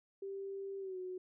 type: tone with pitch glide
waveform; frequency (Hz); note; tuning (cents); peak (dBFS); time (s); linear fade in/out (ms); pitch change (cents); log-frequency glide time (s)
sine; 392 to 367.9; G4 to F#4; 0 to -10; -40; 0.22-1.18; 5; -110; 0.79-0.98
effects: none